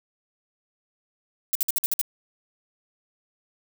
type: noise bursts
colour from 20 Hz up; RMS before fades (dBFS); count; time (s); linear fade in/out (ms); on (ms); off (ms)
violet; -23; 7; 1.53-2.014; 0; 22; 55
effects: none